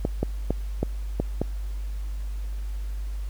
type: clicks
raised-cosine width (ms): 2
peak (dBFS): -10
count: 6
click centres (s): 0.051 / 0.23 / 0.506 / 0.83 / 1.2 / 1.416
effects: added 50 Hz sine -28 dBFS peak until 3.29 s + pink hiss -52 dBFS RMS until 3.29 s